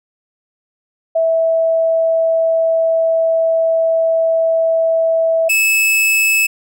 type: tone pair in turn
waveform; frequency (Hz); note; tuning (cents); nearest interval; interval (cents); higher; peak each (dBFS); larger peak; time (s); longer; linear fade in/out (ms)
sine / 45% pulse; 654 / 2605; E5 / E7; -14 / -21; 2 octaves; 2393; second; -11; neither; 1.15-5.49 / 5.49-6.47; first; 10
effects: none